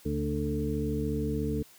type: harmonic tone with a mistuned harmonic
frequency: 73.8 Hz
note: D2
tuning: 9 cents sharp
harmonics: 1 / 2 / 3 / 4 / 6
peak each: -34 / -34 / -34 / -34 / -34 dBFS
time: 0.05-1.63 s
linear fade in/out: 10 ms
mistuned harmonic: 2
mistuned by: -35 cents
effects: white hiss -56 dBFS RMS until 1.78 s